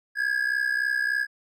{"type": "ring-modulated tone", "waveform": "triangle", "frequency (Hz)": 1661.2, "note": "G#6", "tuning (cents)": 0, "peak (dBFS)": -18, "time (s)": [0.15, 1.27], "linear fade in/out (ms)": 50, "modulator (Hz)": 31.7, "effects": []}